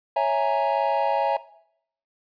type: chord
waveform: triangle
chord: A# half-diminished seventh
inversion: first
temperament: equal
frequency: 554.4 / 659.3 / 830.6 / 932.3 Hz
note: C#5 / E5 / G#5 / A#5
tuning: 0 / 0 / 0 / 0 cents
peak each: -24 / -23 / -22 / -24 dBFS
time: 0.16-1.37 s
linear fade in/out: 5 ms
effects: noise-tail reverb RT60 0.7 s tail -18 dB re dry + resampled to 11025 Hz

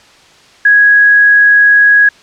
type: tone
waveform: sine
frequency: 1661.2 Hz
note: G#6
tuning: in tune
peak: -3 dBFS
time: 0.65-2.09 s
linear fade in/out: 5 ms
effects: white hiss -42 dBFS RMS until 2.22 s + low-pass 5000 Hz 12 dB/octave

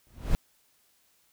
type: noise with exponential growth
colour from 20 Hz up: brown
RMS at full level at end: -22 dBFS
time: 0.07-0.35 s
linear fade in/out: 0 ms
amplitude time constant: 60 ms
effects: white hiss -67 dBFS RMS until 1.32 s

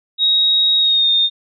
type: tone with pitch glide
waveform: sine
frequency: 3784 to 3657 Hz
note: A#7 to A#7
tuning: +25 to -34 cents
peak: -11 dBFS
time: 0.18-1.3 s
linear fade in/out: 50 ms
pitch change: -59 cents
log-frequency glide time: 0.77-1.1 s
effects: none

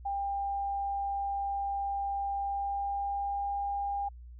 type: tone with pitch glide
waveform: sine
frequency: 797 to 803.9 Hz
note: G5 to G5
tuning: +28 to +43 cents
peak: -30 dBFS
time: 0.05-4.09 s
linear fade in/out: 10 ms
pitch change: +15 cents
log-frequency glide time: 2.34-3.54 s
effects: added 60 Hz sine -45 dBFS peak until 4.39 s

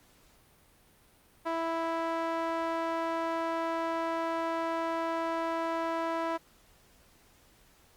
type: tone with band-pass filter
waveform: sawtooth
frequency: 329.6 Hz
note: E4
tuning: in tune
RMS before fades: -32 dBFS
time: 1.45-6.38 s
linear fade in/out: 20 ms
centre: 930 Hz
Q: 1.4
effects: pink hiss -62 dBFS RMS until 7.96 s + Opus 48 kbps

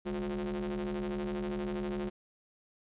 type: ring-modulated tone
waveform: 45% pulse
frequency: 78.8 Hz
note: D#2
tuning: 23 cents sharp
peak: -30 dBFS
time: 0.05-2.1 s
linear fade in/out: 20 ms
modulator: 282 Hz
effects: resampled to 8000 Hz + 12-bit

